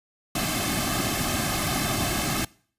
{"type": "noise with comb filter", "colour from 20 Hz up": "pink", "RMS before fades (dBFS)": -26, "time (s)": [0.35, 2.45], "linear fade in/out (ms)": 5, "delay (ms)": 2.1, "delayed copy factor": -0.8, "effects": ["noise-tail reverb RT60 0.5 s tail -23 dB re dry", "resampled to 32000 Hz"]}